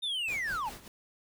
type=linear sweep; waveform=triangle; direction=down; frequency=3695 to 765 Hz; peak=-29 dBFS; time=0.02-0.7 s; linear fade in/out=20 ms
type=noise with tremolo; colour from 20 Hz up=pink; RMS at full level=-44 dBFS; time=0.28-0.88 s; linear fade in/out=2 ms; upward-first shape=sine; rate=5.1 Hz; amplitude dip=75%
effects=none